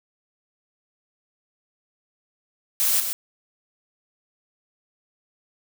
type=noise with echo; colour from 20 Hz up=blue; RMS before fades=-21 dBFS; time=2.8-3 s; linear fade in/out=0 ms; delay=130 ms; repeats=1; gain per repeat=-6 dB; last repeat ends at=3.13 s; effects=none